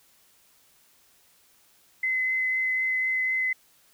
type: tone with vibrato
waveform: sine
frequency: 2041 Hz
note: C7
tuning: 44 cents flat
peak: -23 dBFS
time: 2.03-3.53 s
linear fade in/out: 5 ms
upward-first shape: triangle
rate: 4 Hz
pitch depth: 11 cents each way
effects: white hiss -61 dBFS RMS until 3.93 s